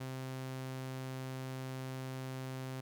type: tone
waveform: sawtooth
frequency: 130.81 Hz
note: C3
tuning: in tune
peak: -36 dBFS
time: 0-2.81 s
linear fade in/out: 10 ms
effects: none